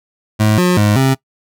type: tone with pitch steps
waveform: 25% pulse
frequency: 107.4 / 179.8 / 104.4 / 133.4 Hz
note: A2 / F#3 / G#2 / C3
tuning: -41 / -49 / +10 / +34 cents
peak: -6 dBFS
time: 0.39-1.15 s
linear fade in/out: 20 ms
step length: 190 ms
effects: noise-tail reverb RT60 0.1 s tail -21 dB re dry